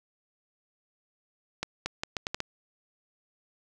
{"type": "accelerating click train", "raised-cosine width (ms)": 0.2, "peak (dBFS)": -13, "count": 7, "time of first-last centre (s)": [1.63, 2.404], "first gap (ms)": 230, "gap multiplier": 0.76, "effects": []}